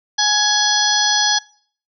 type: harmonic tone with a mistuned harmonic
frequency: 837 Hz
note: G#5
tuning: 13 cents sharp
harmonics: 1 / 2 / 4 / 5 / 6 / 7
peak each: -21 / -21 / -21 / -21 / -21 / -21 dBFS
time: 0.18-1.39 s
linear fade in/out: 10 ms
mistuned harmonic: 5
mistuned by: +44 cents
effects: noise-tail reverb RT60 0.5 s tail -22 dB re dry